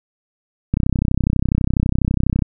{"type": "click train", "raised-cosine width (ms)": 5, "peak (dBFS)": -4, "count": 55, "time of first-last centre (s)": [0.74, 2.422], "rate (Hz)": 32.1, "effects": []}